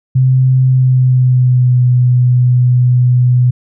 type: tone with pitch glide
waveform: sine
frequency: 129.8 to 124.44 Hz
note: C3 to B2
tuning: -13 to +14 cents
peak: -6 dBFS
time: 0.15-3.51 s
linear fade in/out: 10 ms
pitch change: -73 cents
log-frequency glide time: 0.66-1.84 s
effects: none